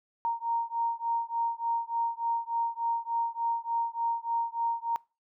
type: beating tone pair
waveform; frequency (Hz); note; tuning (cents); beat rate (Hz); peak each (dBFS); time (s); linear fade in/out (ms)
sine; 927 / 930.4; A#5 / A#5; -10 / -4; 3.4; -31; 0.25-4.96; 0
effects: noise-tail reverb RT60 0.3 s tail -24 dB re dry